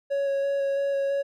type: tone with vibrato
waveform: triangle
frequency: 555 Hz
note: C#5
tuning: 2 cents sharp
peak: -21 dBFS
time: 0.1-1.23 s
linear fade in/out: 20 ms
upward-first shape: square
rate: 3 Hz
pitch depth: 9 cents each way
effects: none